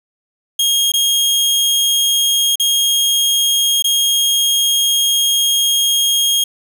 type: tone with dropouts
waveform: sawtooth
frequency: 3252 Hz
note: G#7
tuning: 37 cents flat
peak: -9 dBFS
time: 0.59-6.44 s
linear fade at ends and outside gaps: 5 ms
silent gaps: 0.92-0.937 / 2.557-2.597 / 3.824-3.842 s
effects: none